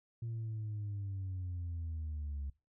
sine linear sweep, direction down, 116.54 to 68.6 Hz, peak -35 dBFS, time 0.22-2.5 s, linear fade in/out 5 ms, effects noise-tail reverb RT60 0.3 s tail -25 dB re dry + tanh soft clip ceiling -35 dBFS

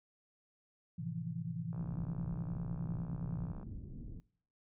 sine chord, F major seventh, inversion first, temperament equal, 110 / 130.81 / 164.81 / 174.61 Hz, A2 / C3 / E3 / F3, 0 / 0 / 0 / 0 cents, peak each -45 / -44 / -40 / -45 dBFS, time 0.98-3.52 s, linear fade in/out 10 ms
click train, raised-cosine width 1 ms, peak -40 dBFS, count 119, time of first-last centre 1.73-3.63 s, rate 62.1 Hz
pink low-pass noise, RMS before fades -46 dBFS, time 1.78-4.2 s, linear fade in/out 0 ms, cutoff 270 Hz, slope 24 dB/octave
effects noise-tail reverb RT60 0.6 s tail -23 dB re dry

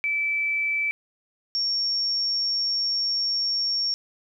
sine tone pair in turn, 2316 / 5508 Hz, D7 / F8, -25 / -25 cents, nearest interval octave + minor third, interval 1500 cents, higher second, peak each -22 dBFS, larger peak neither, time 0.04-0.91 / 1.55-3.94 s, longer second, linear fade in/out 0 ms, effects 10-bit

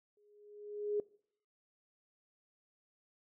sine tone with exponential growth, 415.3 Hz, G#4, in tune, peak -29 dBFS, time 0.17-1 s, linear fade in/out 2 ms, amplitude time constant 180 ms, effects noise-tail reverb RT60 0.6 s tail -22 dB re dry

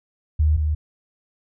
sine tone pair in turn, 76.6 / 76.3 Hz, D#2 / D#2, -27 / -33 cents, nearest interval unison, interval 6 cents, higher first, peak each -14 / -18 dBFS, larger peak first, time 0.39-0.57 / 0.57-0.75 s, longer neither, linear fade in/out 10 ms, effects none

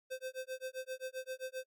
square tone with tremolo, 518 Hz, C5, 17 cents flat, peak -38 dBFS, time 0.1-1.65 s, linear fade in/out 20 ms, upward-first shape sine, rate 7.6 Hz, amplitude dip 100%, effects AAC 64 kbps

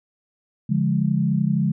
sine chord, D diminished, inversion none, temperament equal with one note detuned, 144.14 / 174.61 / 207.7 Hz, D3 / F3 / Ab3, -32 / 0 / 0 cents, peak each -22 dBFS, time 0.69-1.72 s, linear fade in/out 10 ms, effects none

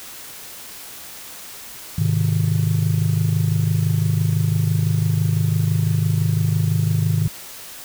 sine chord, Ab major, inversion none, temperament just, 103.83 / 129.78 / 155.74 Hz, Ab2 / C3 / Eb3, 0 / -14 / +2 cents, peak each -18 / -22 / -18 dBFS, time 1.98-7.28 s, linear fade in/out 5 ms, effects tanh soft clip ceiling -10 dBFS + white hiss -37 dBFS RMS until 7.84 s

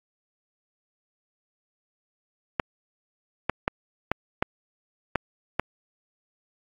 clicks, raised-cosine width 0.5 ms, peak -7 dBFS, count 7, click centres 2.598 / 3.496 / 3.679 / 4.116 / 4.425 / 5.157 / 5.596 s, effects AAC 64 kbps

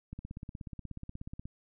click train, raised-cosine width 5 ms, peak -29 dBFS, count 23, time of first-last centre 0.13-1.455 s, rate 16.6 Hz, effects none

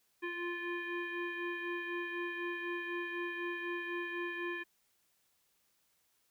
sine tone with frequency modulation, 1045 Hz, C6, 2 cents flat, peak -36 dBFS, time 0.22-4.64 s, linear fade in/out 20 ms, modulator 698 Hz, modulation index 1.9, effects white hiss -75 dBFS RMS until 6.3 s

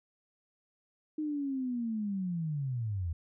sine linear sweep, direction down, 310.9 to 78.7 Hz, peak -31 dBFS, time 1.18-3.13 s, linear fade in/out 5 ms, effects none

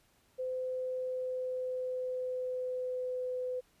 sine tone with pitch glide, 512 to 504.4 Hz, C5 to B4, -38 to +36 cents, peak -33 dBFS, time 0.38-3.61 s, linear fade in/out 20 ms, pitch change -26 cents, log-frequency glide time 0.5-3.35 s, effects pink hiss -69 dBFS RMS until 3.8 s + resampled to 32000 Hz

